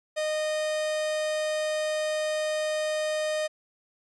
45% pulse tone, 616 Hz, D#5, 17 cents flat, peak -26 dBFS, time 0.16-3.48 s, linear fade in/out 20 ms, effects resampled to 22050 Hz

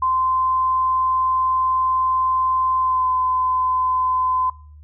sine tone with pitch glide, 1036 to 1022.3 Hz, C6 to C6, -17 to -41 cents, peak -16 dBFS, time 0.02-4.5 s, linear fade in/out 5 ms, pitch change -24 cents, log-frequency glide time 2.79-3.08 s, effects noise-tail reverb RT60 0.5 s tail -25 dB re dry + added 75 Hz sine -40 dBFS peak until 4.83 s

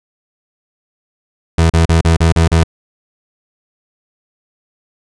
30% pulse tone bursts, 82.41 Hz, E2, in tune, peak -5 dBFS, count 7, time 1.58-2.636 s, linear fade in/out 5 ms, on 120 ms, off 36 ms, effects resampled to 22050 Hz

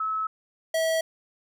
sine / square tone pair in turn, 1296 / 648 Hz, E6 / E5, -30 / -30 cents, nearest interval octave, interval 1200 cents, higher first, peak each -25 / -23 dBFS, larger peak second, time 0-0.27 / 0.74-1.01 s, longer neither, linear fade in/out 5 ms, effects none

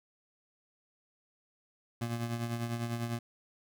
25% pulse tone with tremolo, 117.4 Hz, A#2, 13 cents sharp, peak -27 dBFS, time 2.01-3.19 s, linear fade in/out 5 ms, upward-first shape triangle, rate 10 Hz, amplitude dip 60%, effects none

